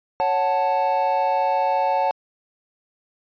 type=chord; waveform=triangle; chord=F# minor; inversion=second; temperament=equal; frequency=554.4 / 740 / 880 Hz; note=C#5 / F#5 / A5; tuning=0 / 0 / 0 cents; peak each=-22 / -21 / -19 dBFS; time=0.2-2.11 s; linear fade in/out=0 ms; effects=resampled to 11025 Hz